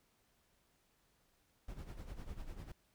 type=noise with tremolo; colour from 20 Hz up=brown; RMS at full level=-44 dBFS; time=1.68-2.72 s; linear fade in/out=5 ms; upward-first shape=sine; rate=10 Hz; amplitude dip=70%; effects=pink hiss -75 dBFS RMS until 2.94 s